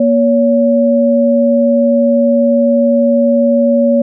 sine tone pair together, 237.1 / 564 Hz, A#3 / C#5, +30 / +30 cents, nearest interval octave + minor third, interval 1500 cents, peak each -10 dBFS, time 0-4.02 s, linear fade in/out 5 ms, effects none

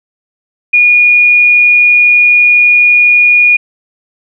sine tone, 2442 Hz, D#7, 33 cents flat, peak -3 dBFS, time 0.73-3.57 s, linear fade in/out 10 ms, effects none

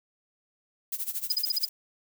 violet noise with tremolo, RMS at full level -30 dBFS, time 0.92-1.69 s, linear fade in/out 5 ms, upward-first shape sine, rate 13 Hz, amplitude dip 85%
sine tone bursts, 4978 Hz, D#8, in tune, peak -22 dBFS, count 6, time 1.3-1.652 s, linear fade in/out 5 ms, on 22 ms, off 44 ms
effects none

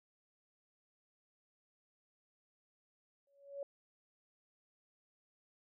sine tone with exponential growth, 561 Hz, C#5, 21 cents sharp, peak -37 dBFS, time 3.27-3.63 s, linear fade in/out 2 ms, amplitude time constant 78 ms, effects none

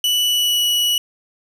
40% pulse tone with pitch glide, 2963 to 2936 Hz, F#7 to F#7, +2 to -14 cents, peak -14 dBFS, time 0.04-0.98 s, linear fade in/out 2 ms, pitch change -16 cents, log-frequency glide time 0.23-0.65 s, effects none

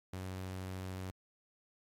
sawtooth tone, 93.4 Hz, F#2, 17 cents sharp, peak -36 dBFS, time 0.13-1.11 s, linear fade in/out 5 ms, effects MP3 64 kbps

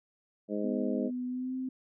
harmonic tone, 103.83 Hz, G#2, in tune, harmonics 2 / 3 / 4 / 5 / 6, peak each -34 / -36 / -37 / -38 / -39 dBFS, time 0.48-1.11 s, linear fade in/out 50 ms
sine tone with pitch glide, 249.5 to 259 Hz, B3 to C4, +18 to -17 cents, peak -32 dBFS, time 0.64-1.69 s, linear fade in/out 5 ms, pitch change +65 cents, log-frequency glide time 1.27-1.55 s
effects none

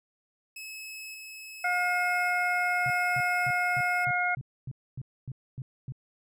sawtooth tone with tremolo, 2585 Hz, E7, 34 cents flat, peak -36 dBFS, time 0.56-4.05 s, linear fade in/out 5 ms, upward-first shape square, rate 0.86 Hz, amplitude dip 25%
harmonic tone, 716 Hz, F5, 43 cents sharp, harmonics 1 / 2 / 3, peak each -29 / -29 / -29 dBFS, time 1.64-4.35 s, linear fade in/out 5 ms
sine tone bursts, 130.81 Hz, C3, in tune, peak -33 dBFS, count 11, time 2.86-5.922 s, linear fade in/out 2 ms, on 42 ms, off 260 ms
effects none

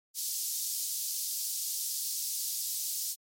pink high-pass noise, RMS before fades -34 dBFS, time 0.14-3.16 s, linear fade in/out 50 ms, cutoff 4900 Hz, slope 24 dB/octave, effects MP3 64 kbps

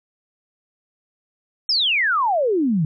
sine exponential sweep, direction down, 5490 to 147.1 Hz, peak -16 dBFS, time 1.69-2.85 s, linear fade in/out 2 ms, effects none

